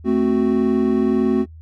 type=chord; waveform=triangle; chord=F# diminished; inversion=first; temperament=equal; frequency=220 / 261.6 / 370 Hz; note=A3 / C4 / F#4; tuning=0 / 0 / 0 cents; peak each=-17 dBFS; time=0.04-1.46 s; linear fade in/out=50 ms; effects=noise-tail reverb RT60 0.1 s tail -22 dB re dry + added 80 Hz sine -37 dBFS peak until 1.61 s

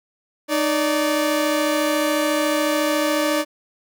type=tone pair together; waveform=sawtooth; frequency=306.3 / 578.6 Hz; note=D#4 / D5; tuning=-27 / -26 cents; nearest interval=major seventh; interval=1101 cents; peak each=-17 dBFS; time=0.48-3.45 s; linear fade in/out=50 ms; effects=none

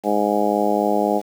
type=harmonic tone; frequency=103.83 Hz; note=G#2; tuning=in tune; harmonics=2 / 3 / 4 / 5 / 6 / 7 / 8; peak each=-24 / -24 / -24 / -24 / -24 / -24 / -24 dBFS; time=0.03-1.22 s; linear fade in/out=50 ms; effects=7-bit

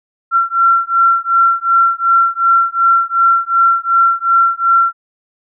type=beating tone pair; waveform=sine; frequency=1360 / 1362.7 Hz; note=F6 / F6; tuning=-46 / -43 cents; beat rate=2.7 Hz; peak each=-12 dBFS; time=0.31-4.93 s; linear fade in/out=50 ms; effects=none

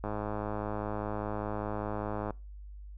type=click train; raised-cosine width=1 ms; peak=-21 dBFS; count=239; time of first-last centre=0.04-2.307 s; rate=105 Hz; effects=noise-tail reverb RT60 0.3 s tail -25 dB re dry + added 50 Hz sine -43 dBFS peak until 2.97 s

